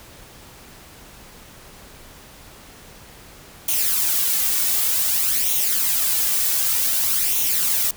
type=noise with flanger; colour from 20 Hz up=blue; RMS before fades=-20 dBFS; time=3.68-7.91 s; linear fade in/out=5 ms; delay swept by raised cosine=0.31 to 2.71 ms; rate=0.54 Hz; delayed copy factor=+0.6; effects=pink hiss -44 dBFS RMS until 7.96 s